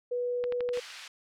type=tone; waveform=sine; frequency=489.6 Hz; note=B4; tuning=15 cents flat; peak=-28 dBFS; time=0.11-0.8 s; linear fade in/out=10 ms
type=click train; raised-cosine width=0.3 ms; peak=-23 dBFS; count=5; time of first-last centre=0.44-0.773 s; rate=12 Hz
type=high-pass noise; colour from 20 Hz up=white; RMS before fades=-37 dBFS; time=0.73-1.08 s; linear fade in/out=5 ms; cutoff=1400 Hz; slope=12 dB/octave
effects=low-pass 4000 Hz 12 dB/octave